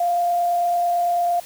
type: tone with frequency modulation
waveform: sine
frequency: 698.5 Hz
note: F5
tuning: in tune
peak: -17 dBFS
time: 0-1.4 s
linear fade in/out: 5 ms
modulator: 29 Hz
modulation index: 0.28
effects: white hiss -42 dBFS RMS until 1.45 s